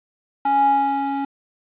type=tone with band-pass filter sweep; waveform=square; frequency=277.2 Hz; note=C#4; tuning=in tune; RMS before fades=-19 dBFS; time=0.45-1.25 s; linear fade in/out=5 ms; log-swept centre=930 to 590 Hz; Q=6; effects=resampled to 8000 Hz + 8-bit